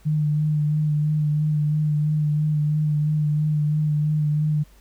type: tone with vibrato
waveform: sine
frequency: 151.1 Hz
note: D3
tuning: 50 cents sharp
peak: -18 dBFS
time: 0.05-4.64 s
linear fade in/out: 20 ms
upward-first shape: sine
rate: 3 Hz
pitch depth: 23 cents each way
effects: added 50 Hz sine -50 dBFS peak until 4.8 s + pink hiss -57 dBFS RMS until 4.8 s